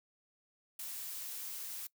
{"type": "noise", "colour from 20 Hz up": "blue", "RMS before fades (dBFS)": -43, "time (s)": [0.79, 1.87], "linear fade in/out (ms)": 5, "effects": ["noise-tail reverb RT60 0.1 s tail -21 dB re dry"]}